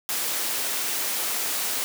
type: high-pass noise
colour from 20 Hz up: white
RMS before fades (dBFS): -27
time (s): 0.09-1.84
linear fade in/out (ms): 0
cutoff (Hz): 260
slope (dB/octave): 12
effects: none